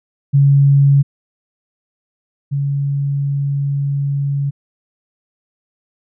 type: tone pair in turn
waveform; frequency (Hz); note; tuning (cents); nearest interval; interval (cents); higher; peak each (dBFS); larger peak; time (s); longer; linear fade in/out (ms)
sine; 140 / 140.58; C#3 / C#3; +18 / +25; unison; 7; second; -7 / -15; first; 0.33-1.03 / 2.51-4.51; second; 20
effects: none